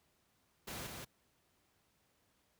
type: noise with echo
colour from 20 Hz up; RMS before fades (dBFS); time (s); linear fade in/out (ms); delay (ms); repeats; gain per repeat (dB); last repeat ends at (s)
pink; -44; 0.67-0.87; 10; 180; 1; -3; 1.05
effects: pink hiss -75 dBFS RMS until 2.59 s + high-pass 60 Hz 12 dB/octave